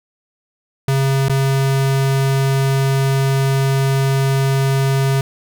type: tone with dropouts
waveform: square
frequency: 135.6 Hz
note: C#3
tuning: 38 cents flat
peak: -14 dBFS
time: 0.88-5.21 s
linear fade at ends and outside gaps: 2 ms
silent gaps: 1.284-1.296 s
effects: none